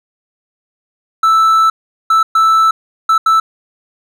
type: tone bursts at uneven times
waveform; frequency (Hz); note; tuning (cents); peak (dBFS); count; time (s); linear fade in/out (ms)
triangle; 1318.5; E6; 0; -5; 5; 1.23-1.7 / 2.1-2.23 / 2.35-2.71 / 3.09-3.18 / 3.26-3.4; 5
effects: none